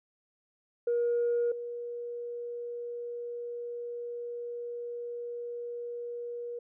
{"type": "tone pair in turn", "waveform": "sine", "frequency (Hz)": [475.9, 477.8], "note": ["A#4", "A#4"], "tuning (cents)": [36, 43], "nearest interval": "unison", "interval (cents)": 7, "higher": "second", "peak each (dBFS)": [-24, -35], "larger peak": "first", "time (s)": [[0.87, 1.52], [1.52, 6.59]], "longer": "second", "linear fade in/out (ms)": 5, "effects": ["tanh soft clip ceiling -22 dBFS"]}